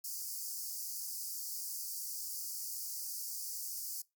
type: high-pass noise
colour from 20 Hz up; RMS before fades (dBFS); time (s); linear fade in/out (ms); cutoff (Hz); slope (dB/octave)
white; -41; 0.04-4.02; 5; 4600; 96
effects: noise-tail reverb RT60 0.2 s tail -22 dB re dry + Opus 48 kbps